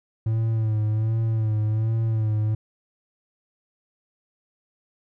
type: tone with vibrato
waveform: triangle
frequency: 110 Hz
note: A2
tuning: in tune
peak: -18 dBFS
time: 0.26-2.55 s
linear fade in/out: 5 ms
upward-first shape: sine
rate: 1.3 Hz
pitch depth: 47 cents each way
effects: none